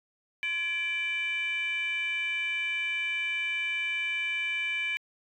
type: tone with frequency modulation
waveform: sine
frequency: 2345 Hz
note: D7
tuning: 3 cents flat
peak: -27 dBFS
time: 0.43-4.97 s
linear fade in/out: 0 ms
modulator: 650 Hz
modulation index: 0.69
effects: tanh soft clip ceiling -23 dBFS